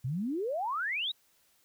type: exponential sweep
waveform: sine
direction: up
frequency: 117.8 to 3951 Hz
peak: -30 dBFS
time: 0.04-1.12 s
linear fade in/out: 10 ms
effects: white hiss -68 dBFS RMS until 1.64 s